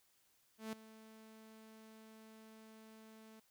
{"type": "tone with ADSR envelope", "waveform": "sawtooth", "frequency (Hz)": 220, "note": "A3", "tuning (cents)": 0, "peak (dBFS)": -36, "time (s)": [0.58, 3.4], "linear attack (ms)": 150, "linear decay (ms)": 3, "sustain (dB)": -17, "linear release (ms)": 7, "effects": ["white hiss -74 dBFS RMS until 3.5 s"]}